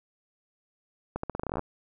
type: accelerating click train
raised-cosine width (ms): 1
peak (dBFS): -17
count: 14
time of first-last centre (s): 1.16-1.594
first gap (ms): 74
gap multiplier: 0.85
effects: none